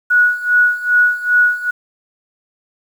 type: tone with tremolo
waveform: sine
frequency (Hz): 1463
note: F#6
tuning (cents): -20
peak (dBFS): -7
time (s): 0.1-1.71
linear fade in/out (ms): 10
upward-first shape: sine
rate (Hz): 2.5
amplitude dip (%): 85
effects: 7-bit